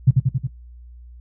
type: tone with echo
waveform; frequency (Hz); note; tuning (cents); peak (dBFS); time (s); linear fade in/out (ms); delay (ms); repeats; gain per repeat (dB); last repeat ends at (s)
sine; 130.81; C3; 0; -7; 0.07-0.11; 10; 91; 4; -3; 0.474
effects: noise-tail reverb RT60 0.2 s tail -22 dB re dry + added 60 Hz sine -39 dBFS peak until 1.2 s